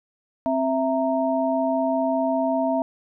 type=tone cluster; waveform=sine; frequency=264.2 / 661 / 926 Hz; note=C4 / E5 / A#5; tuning=+17 / +5 / -12 cents; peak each=-24 / -22 / -28 dBFS; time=0.46-2.82 s; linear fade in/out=0 ms; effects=none